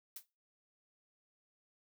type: noise with exponential decay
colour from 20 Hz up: blue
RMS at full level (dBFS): -41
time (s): 0.16-0.26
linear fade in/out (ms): 5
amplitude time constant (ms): 20
effects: noise-tail reverb RT60 0.3 s tail -22 dB re dry